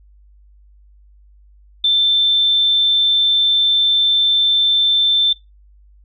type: tone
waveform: sine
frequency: 3550 Hz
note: A7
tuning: 15 cents sharp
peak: -11 dBFS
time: 1.84-5.33 s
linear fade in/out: 5 ms
effects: noise-tail reverb RT60 0.2 s tail -20 dB re dry + added 50 Hz sine -45 dBFS peak until 6.04 s